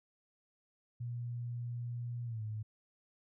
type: tone with pitch glide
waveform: sine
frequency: 120 to 108.15 Hz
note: B2 to A2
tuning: -49 to -29 cents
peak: -37 dBFS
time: 1-2.63 s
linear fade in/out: 10 ms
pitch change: -180 cents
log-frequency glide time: 2.25-2.42 s
effects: none